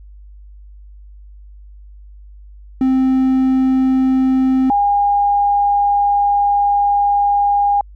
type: tone pair in turn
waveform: triangle / sine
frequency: 261.6 / 812 Hz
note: C4 / G#5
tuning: 0 / -39 cents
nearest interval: octave + minor sixth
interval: 1961 cents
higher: second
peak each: -9 / -11 dBFS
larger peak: first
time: 2.81-4.7 / 4.7-7.81 s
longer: second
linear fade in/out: 2 ms
effects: added 50 Hz sine -36 dBFS peak until 7.95 s